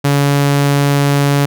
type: tone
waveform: sawtooth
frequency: 141.9 Hz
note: C#3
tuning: 41 cents sharp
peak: -6 dBFS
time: 0.04-1.46 s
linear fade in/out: 10 ms
effects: none